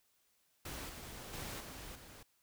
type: noise with level steps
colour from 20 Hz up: pink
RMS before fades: -45 / -49 / -44 / -49 / -55 dBFS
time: 0.65-2.23 s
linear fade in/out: 5 ms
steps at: 0.89 / 1.33 / 1.6 / 1.95 s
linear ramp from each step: 5 ms
effects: white hiss -75 dBFS RMS until 2.42 s